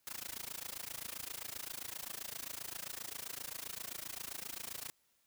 white noise with amplitude modulation, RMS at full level -41 dBFS, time 0.07-4.9 s, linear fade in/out 0 ms, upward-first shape sine, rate 27.6 Hz, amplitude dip 95%, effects white hiss -75 dBFS RMS until 5.26 s

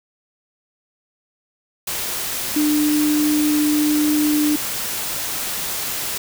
sine tone in noise, 299.8 Hz, D4, 36 cents sharp, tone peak -15 dBFS, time 2.56-4.56 s, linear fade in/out 5 ms, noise white, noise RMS -25 dBFS, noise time 1.87-6.18 s, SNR +7 dB, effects none

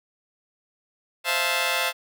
10% pulse chord, F major seventh, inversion second, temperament just, 523.8 / 654.8 / 698.5 / 873.1 Hz, C5 / E5 / F5 / A5, +2 / -12 / 0 / -14 cents, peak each -20 / -20 / -20 / -21 dBFS, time 1.24-1.93 s, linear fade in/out 50 ms, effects none

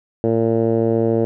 10% pulse tone with low-pass filter, 113.9 Hz, A#2, 40 cents flat, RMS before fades -17 dBFS, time 0.24-1.25 s, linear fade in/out 0 ms, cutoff 480 Hz, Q 2, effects none

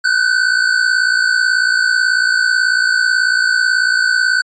square tone pair together, 1480 / 1538.2 Hz, F#6 / G6, 0 / -33 cents, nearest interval minor second, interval 67 cents, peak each -15 dBFS, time 0.04-4.42 s, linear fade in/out 10 ms, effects resampled to 16000 Hz

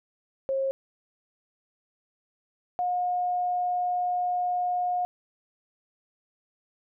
sine tone pair in turn, 538 / 718.1 Hz, C5 / F5, +48 / +48 cents, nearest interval perfect fourth, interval 500 cents, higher second, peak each -24 dBFS, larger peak neither, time 0.49-0.71 / 2.79-5.05 s, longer second, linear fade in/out 0 ms, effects none

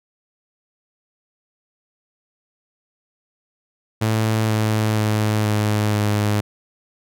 sawtooth tone with pitch steps, 110 / 108.61 / 107.24 / 105.89 / 104.55 Hz, A2 / A2 / A2 / G#2 / G#2, 0 / -22 / -44 / +34 / +12 cents, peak -13 dBFS, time 4.01-6.41 s, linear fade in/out 10 ms, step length 480 ms, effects none

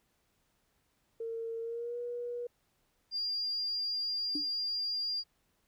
sine tone with pitch glide, 456.2 to 481.9 Hz, A#4 to B4, -37 to -43 cents, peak -35 dBFS, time 1.2-2.47 s, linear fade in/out 5 ms, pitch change +94 cents, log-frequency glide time 1.6-1.98 s
sine tone, 4798 Hz, D8, 36 cents sharp, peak -31 dBFS, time 3.11-5.24 s, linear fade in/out 50 ms
sine tone with exponential decay, 293.7 Hz, D4, in tune, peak -30 dBFS, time 4.35-4.49 s, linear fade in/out 5 ms, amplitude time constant 30 ms
effects tanh soft clip ceiling -25 dBFS + pink hiss -75 dBFS RMS until 5.67 s

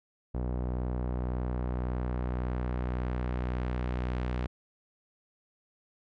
sawtooth tone with low-pass filter sweep, 61.8 Hz, B1, 2 cents sharp, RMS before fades -32 dBFS, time 0.34-4.47 s, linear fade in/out 10 ms, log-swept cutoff 740 to 2900 Hz, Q 0.78, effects none

